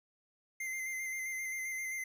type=tone with vibrato; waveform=square; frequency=2077 Hz; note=C7; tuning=13 cents flat; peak=-37 dBFS; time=0.6-2.04 s; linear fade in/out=5 ms; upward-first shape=square; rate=7.6 Hz; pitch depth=20 cents each way; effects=none